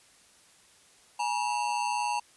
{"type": "ring-modulated tone", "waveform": "square", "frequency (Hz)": 899, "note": "A5", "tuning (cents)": 37, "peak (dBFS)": -25, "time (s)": [1.19, 2.2], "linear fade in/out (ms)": 10, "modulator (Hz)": 60, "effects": ["white hiss -59 dBFS RMS until 2.36 s", "resampled to 24000 Hz"]}